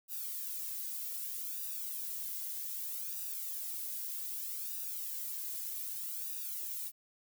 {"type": "noise with flanger", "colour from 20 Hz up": "violet", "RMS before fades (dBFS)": -40, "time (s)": [0.08, 6.92], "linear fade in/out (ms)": 50, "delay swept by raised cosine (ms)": [0.92, 2.22], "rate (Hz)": 0.64, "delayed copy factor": -0.85, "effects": []}